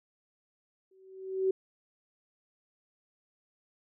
sine tone with exponential growth, 380 Hz, F#4, 46 cents sharp, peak -22 dBFS, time 0.91-1.51 s, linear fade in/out 5 ms, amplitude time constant 130 ms, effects none

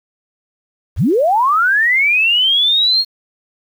sine linear sweep, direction up, 40.64 to 4314 Hz, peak -10 dBFS, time 0.96-3.05 s, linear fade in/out 50 ms, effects 7-bit

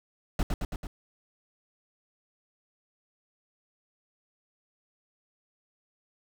brown noise with echo, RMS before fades -25 dBFS, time 0.39-0.43 s, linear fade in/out 2 ms, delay 110 ms, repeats 4, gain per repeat -3 dB, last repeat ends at 0.87 s, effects none

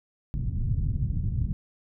white low-pass noise, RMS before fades -27 dBFS, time 0.34-1.53 s, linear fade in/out 0 ms, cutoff 140 Hz, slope 24 dB/octave, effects none

